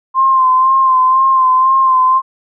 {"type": "tone with vibrato", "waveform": "sine", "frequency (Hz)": 1046.5, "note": "C6", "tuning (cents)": 0, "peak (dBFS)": -7, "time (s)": [0.14, 2.22], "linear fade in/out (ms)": 50, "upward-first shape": "sine", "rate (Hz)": 2, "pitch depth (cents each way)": 34, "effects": []}